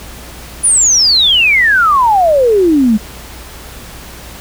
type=exponential sweep; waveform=sine; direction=down; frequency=10000 to 204.9 Hz; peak=-6 dBFS; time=0.63-2.98 s; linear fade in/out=20 ms; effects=added 60 Hz sine -34 dBFS peak until 4.4 s + pink hiss -32 dBFS RMS until 4.4 s